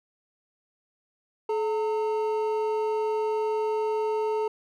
triangle tone pair together, 430 / 911.1 Hz, A4 / A#5, -40 / -40 cents, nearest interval octave + minor second, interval 1300 cents, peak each -23 / -29 dBFS, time 1.49-4.48 s, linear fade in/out 5 ms, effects none

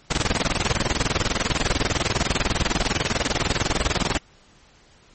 pink noise with tremolo, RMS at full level -20 dBFS, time 0.1-4.18 s, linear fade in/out 10 ms, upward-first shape square, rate 20 Hz, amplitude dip 80%, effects pink hiss -54 dBFS RMS until 5.14 s + MP3 32 kbps

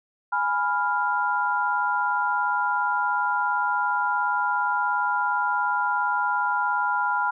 sine chord, F diminished, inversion first, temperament equal, 830.6 / 987.8 / 1396.9 Hz, Ab5 / Cb6 / F6, 0 / 0 / 0 cents, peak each -27 / -25 / -25 dBFS, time 0.32-7.31 s, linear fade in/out 10 ms, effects none

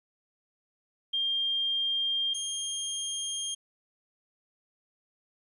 sine / 20% pulse tone pair in turn, 3200 / 3217 Hz, G7 / G7, +35 / +44 cents, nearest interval unison, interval 9 cents, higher second, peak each -26 dBFS, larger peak neither, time 1.13-2.34 / 2.34-3.55 s, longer neither, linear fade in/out 10 ms, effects resampled to 24000 Hz + 11-bit

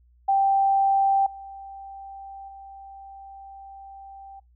sine tone with level steps, 784 Hz, G5, in tune, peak -17 / -37 / -40 dBFS, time 0.28-4.4 s, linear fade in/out 10 ms, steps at 1.26 / 2.48 s, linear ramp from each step 5 ms, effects noise-tail reverb RT60 0.2 s tail -24 dB re dry + added 60 Hz sine -55 dBFS peak until 4.55 s

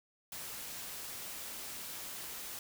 white noise, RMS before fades -44 dBFS, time 0.32-2.59 s, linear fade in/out 2 ms, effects none

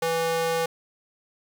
square tone with high-pass filter, 164.81 Hz, E3, in tune, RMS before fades -25 dBFS, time 0.02-0.66 s, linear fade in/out 5 ms, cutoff 510 Hz, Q 1.6, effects 9-bit

